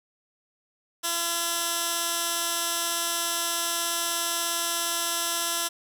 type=tone with band-pass filter; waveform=15% pulse; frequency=339.6 Hz; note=F4; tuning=48 cents flat; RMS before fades=-28 dBFS; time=1.03-5.69 s; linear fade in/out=20 ms; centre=9200 Hz; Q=0.56; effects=none